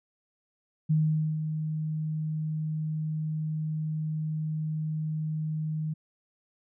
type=tone with ADSR envelope; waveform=sine; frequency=155.56 Hz; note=D#3; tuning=in tune; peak=-20 dBFS; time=0.89-5.94 s; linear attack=17 ms; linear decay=470 ms; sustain=-8 dB; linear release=12 ms; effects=none